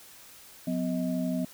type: tone cluster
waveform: sine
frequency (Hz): 179.7 / 251.9 / 631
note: F3 / B3 / D#5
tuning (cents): +50 / +34 / +24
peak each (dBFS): -31 / -29 / -36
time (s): 0.67-1.45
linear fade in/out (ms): 5
effects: white hiss -51 dBFS RMS until 1.53 s